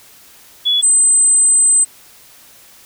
sine tone pair in turn, 3400 / 8129 Hz, G#7 / B8, +40 / +49 cents, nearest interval octave + minor third, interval 1509 cents, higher second, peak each -11 / -8 dBFS, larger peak second, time 0.65-0.82 / 0.82-1.85 s, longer second, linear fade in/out 20 ms, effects white hiss -44 dBFS RMS until 2.85 s

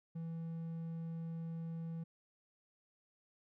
triangle tone, 164.81 Hz, E3, in tune, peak -38 dBFS, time 0.15-2.04 s, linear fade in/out 10 ms, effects none

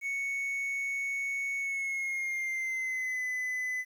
triangle tone with pitch glide, 2217 to 2010 Hz, C#7 to B6, 0 to +30 cents, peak -29 dBFS, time 0.01-3.85 s, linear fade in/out 50 ms, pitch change -170 cents, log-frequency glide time 1.59-3.23 s, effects 10-bit

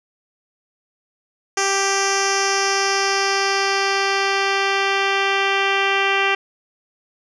10% pulse tone with low-pass filter sweep, 392.4 Hz, G4, 2 cents sharp, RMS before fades -19 dBFS, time 1.57-6.35 s, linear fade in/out 5 ms, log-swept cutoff 6700 to 3000 Hz, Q 2.9, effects none

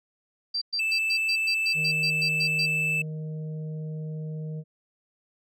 sine tone bursts, 4699 Hz, D8, in tune, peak -25 dBFS, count 12, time 0.54-2.662 s, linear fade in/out 10 ms, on 76 ms, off 110 ms
triangle tone, 2637 Hz, E7, in tune, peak -22 dBFS, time 0.79-3.02 s, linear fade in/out 5 ms
harmonic tone, 155.8 Hz, D#3, 3 cents sharp, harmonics 1 / 3 / 4, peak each -31 / -44 / -52 dBFS, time 1.74-4.64 s, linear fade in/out 50 ms
effects none

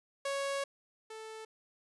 sawtooth tone pair in turn, 554.4 / 440 Hz, C#5 / A4, 0 / 0 cents, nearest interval major third, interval 400 cents, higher first, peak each -29 / -40 dBFS, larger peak first, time 0.25-0.64 / 1.1-1.45 s, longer first, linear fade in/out 5 ms, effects resampled to 24000 Hz

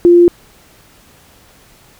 sine tone, 347.8 Hz, F4, 7 cents flat, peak -3 dBFS, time 0.05-0.28 s, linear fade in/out 0 ms, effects pink hiss -46 dBFS RMS until 1.99 s

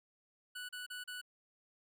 25% pulse tone bursts, 1480 Hz, F#6, in tune, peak -39 dBFS, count 4, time 0.55-1.215 s, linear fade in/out 10 ms, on 140 ms, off 35 ms, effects none

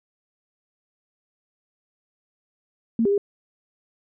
sine tone with pitch steps, 228.5 / 399.9 / 405.3 Hz, A#3 / G4 / G#4, -34 / +35 / -42 cents, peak -17 dBFS, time 2.99-3.179 s, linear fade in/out 2 ms, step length 63 ms, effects none

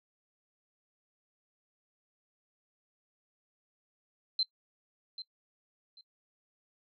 sine tone with echo, 4100 Hz, C8, 36 cents flat, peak -26 dBFS, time 4.39-4.43 s, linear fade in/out 2 ms, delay 790 ms, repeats 2, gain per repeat -13 dB, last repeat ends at 6.01 s, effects noise-tail reverb RT60 0.1 s tail -23 dB re dry

